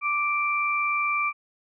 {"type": "tone pair together", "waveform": "sine", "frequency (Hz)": [1174.5, 2349], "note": ["D6", "D7"], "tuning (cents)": [0, 0], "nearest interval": "octave", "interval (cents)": 1200, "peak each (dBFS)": -25, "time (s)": [0.01, 1.33], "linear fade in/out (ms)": 50, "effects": []}